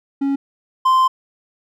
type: tone pair in turn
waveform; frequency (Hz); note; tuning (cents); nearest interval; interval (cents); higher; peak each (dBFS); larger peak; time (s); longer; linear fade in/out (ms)
triangle; 276.5 / 1040.3; C#4 / C6; -4 / -10; octave + major seventh; 2294; second; -14 / -9; second; 0.21-0.36 / 0.85-1.08; second; 10
effects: none